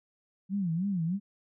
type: tone with vibrato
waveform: sine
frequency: 181 Hz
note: F#3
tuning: 38 cents flat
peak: -27 dBFS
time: 0.49-1.2 s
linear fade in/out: 50 ms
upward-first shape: sine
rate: 3.2 Hz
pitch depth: 200 cents each way
effects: none